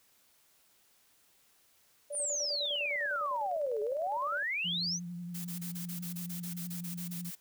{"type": "tone with tremolo", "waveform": "sine", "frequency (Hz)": 580, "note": "D5", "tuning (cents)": -22, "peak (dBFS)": -37, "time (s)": [2.1, 4.43], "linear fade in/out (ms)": 10, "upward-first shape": "square", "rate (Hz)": 9.9, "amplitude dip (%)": 60}
{"type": "exponential two-way sweep", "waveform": "sine", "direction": "down then up", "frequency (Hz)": [9980, 410, 6420], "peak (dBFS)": -31, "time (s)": [2.12, 5], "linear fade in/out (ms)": 50, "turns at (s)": 3.81}
{"type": "tone with vibrato", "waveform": "sine", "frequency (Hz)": 174.61, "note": "F3", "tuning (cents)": 0, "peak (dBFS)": -38, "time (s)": [4.64, 7.31], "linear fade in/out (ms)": 20, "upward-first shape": "triangle", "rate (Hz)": 11, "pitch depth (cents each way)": 40}
{"type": "noise bursts", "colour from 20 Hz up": "blue", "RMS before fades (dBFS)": -43, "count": 15, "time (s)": [5.34, 7.354], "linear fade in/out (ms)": 10, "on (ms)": 110, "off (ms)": 26}
{"effects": ["white hiss -67 dBFS RMS until 7.4 s"]}